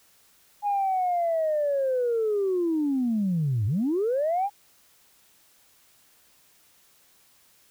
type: linear two-way sweep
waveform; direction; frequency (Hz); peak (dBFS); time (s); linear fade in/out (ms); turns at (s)
sine; down then up; 830.6 to 96.5 to 830.6; -21; 0.62-4.5; 50; 3.66
effects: tanh soft clip ceiling -18 dBFS + white hiss -60 dBFS RMS until 7.7 s